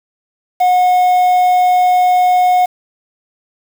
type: tone with quantisation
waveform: triangle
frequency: 727 Hz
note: F#5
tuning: 31 cents flat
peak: -6 dBFS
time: 0.6-2.66 s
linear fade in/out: 10 ms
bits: 5
effects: none